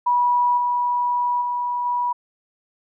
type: tone with level steps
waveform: sine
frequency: 974 Hz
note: B5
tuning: 24 cents flat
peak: -15 / -18 / -21 / -19 dBFS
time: 0.06-2.13 s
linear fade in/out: 10 ms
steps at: 0.57 / 1.41 / 1.85 s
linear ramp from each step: 10 ms
effects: none